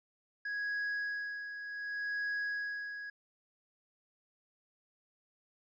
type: tone with tremolo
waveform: triangle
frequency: 1661.2 Hz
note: G#6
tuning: in tune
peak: -31 dBFS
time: 0.45-3.1 s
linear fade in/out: 5 ms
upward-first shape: sine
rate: 0.67 Hz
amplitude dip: 60%
effects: resampled to 16000 Hz